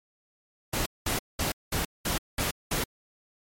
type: noise bursts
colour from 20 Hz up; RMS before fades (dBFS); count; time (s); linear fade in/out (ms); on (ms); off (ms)
pink; -28; 7; 0.73-2.84; 5; 130; 200
effects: MP3 64 kbps